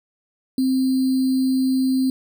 sine tone with sample-and-hold, 261.6 Hz, C4, in tune, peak -16 dBFS, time 0.58-2.1 s, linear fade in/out 2 ms, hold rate 4410 Hz, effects none

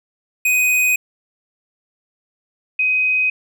square / sine tone pair in turn, 2499 / 2515 Hz, D#7 / D#7, +7 / +18 cents, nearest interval unison, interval 11 cents, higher second, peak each -14 dBFS, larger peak neither, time 0.45-0.96 / 2.79-3.3 s, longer neither, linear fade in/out 5 ms, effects none

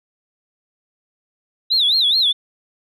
sine tone with vibrato, 3774 Hz, A#7, 21 cents sharp, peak -12 dBFS, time 1.7-2.33 s, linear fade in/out 20 ms, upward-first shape sine, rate 4.7 Hz, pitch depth 210 cents each way, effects tanh soft clip ceiling -8 dBFS

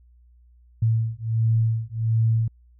sine beating tone pair, 112.1 / 113.5 Hz, A2 / A#2, +33 / -46 cents, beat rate 1.4 Hz, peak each -22 dBFS, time 0.82-2.48 s, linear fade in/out 5 ms, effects added 60 Hz sine -51 dBFS peak until 2.79 s

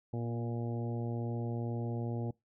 harmonic tone with a mistuned harmonic, 117.5 Hz, A#2, 14 cents sharp, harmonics 1 / 2 / 3 / 4 / 5 / 6 / 7, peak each -35 / -40 / -43 / -45 / -49 / -51 / -51 dBFS, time 0.13-2.31 s, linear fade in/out 5 ms, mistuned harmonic 2, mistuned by +15 cents, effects noise-tail reverb RT60 0.2 s tail -24 dB re dry

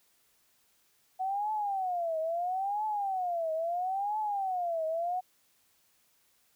sine tone with vibrato, 740 Hz, F#5, in tune, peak -29 dBFS, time 1.19-5.21 s, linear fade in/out 20 ms, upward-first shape triangle, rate 0.75 Hz, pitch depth 280 cents each way, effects white hiss -69 dBFS RMS until 6.55 s

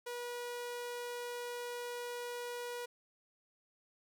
sawtooth tone, 484 Hz, B4, 35 cents flat, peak -36 dBFS, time 0.06-2.86 s, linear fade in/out 10 ms, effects none

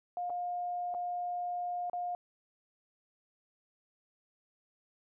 sine tone with dropouts, 710 Hz, F5, 28 cents sharp, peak -33 dBFS, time 0.17-2.15 s, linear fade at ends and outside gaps 1 ms, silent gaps 0.297-0.302 / 0.941-0.947 / 1.898-1.932 s, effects none

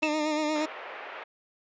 20% pulse tone with vibrato, 305.2 Hz, D#4, 33 cents flat, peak -21 dBFS, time 0.02-0.66 s, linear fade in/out 10 ms, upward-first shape sine, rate 8.5 Hz, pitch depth 39 cents each way
sine tone with exponential decay, 2648 Hz, E7, 7 cents sharp, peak -21 dBFS, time 0.03-0.16 s, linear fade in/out 0 ms, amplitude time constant 27 ms
pink band-pass noise, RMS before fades -41 dBFS, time 0.55-1.24 s, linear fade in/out 10 ms, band 490 to 2600 Hz, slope 24 dB/octave
effects resampled to 16000 Hz

